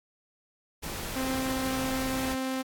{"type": "noise", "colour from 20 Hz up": "pink", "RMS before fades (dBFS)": -36, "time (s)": [0.82, 2.35], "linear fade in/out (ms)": 20}
{"type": "tone", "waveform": "sawtooth", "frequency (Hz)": 262.1, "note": "C4", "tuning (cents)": 3, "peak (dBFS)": -25, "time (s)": [1.15, 2.63], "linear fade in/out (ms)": 20}
{"type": "click train", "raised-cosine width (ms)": 5, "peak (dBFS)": -33, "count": 11, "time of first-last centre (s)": [1.24, 2.349], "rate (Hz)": 9.02}
{"effects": ["AAC 64 kbps"]}